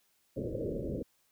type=low-pass noise; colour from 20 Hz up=white; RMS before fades=-36 dBFS; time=0.36-1.03 s; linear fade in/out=10 ms; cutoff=570 Hz; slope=96 dB/octave; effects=white hiss -72 dBFS RMS until 1.31 s